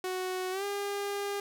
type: tone with pitch glide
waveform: sawtooth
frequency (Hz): 370 to 403.5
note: F#4 to G#4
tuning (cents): 0 to -50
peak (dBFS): -28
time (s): 0.04-1.4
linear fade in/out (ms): 2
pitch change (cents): +150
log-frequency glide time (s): 0.51-0.64
effects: none